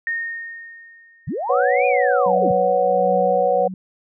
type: tone with exponential decay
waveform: sine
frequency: 1843 Hz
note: A#6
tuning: 20 cents flat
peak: -19 dBFS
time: 0.07-1.55 s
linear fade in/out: 1 ms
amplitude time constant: 320 ms
type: linear two-way sweep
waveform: sine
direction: up then down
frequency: 88.2 to 2479 to 88.2 Hz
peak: -22 dBFS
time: 1.27-2.52 s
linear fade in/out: 10 ms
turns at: 1.86 s
type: chord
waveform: sine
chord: B suspended second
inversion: none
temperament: equal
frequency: 493.9 / 554.4 / 740 Hz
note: B4 / C#5 / F#5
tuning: 0 / 0 / 0 cents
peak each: -19 dBFS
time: 1.49-3.68 s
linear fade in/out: 10 ms
type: tone with tremolo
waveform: sine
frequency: 186.5 Hz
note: F#3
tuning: 14 cents sharp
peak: -24 dBFS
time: 2.26-3.74 s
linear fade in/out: 2 ms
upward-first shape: triangle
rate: 1.4 Hz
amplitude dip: 80%
effects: none